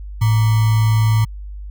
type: tone with sample-and-hold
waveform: sine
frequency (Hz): 110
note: A2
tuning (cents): 0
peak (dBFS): -11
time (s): 0.21-1.25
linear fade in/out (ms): 10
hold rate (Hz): 1050
effects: added 50 Hz sine -28 dBFS peak until 1.7 s